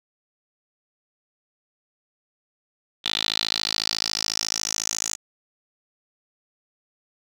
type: tone with band-pass filter sweep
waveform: 10% pulse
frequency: 54 Hz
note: A1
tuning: 32 cents flat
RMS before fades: -27 dBFS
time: 3.04-5.16 s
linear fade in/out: 20 ms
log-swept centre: 3600 to 6800 Hz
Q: 5.4
effects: none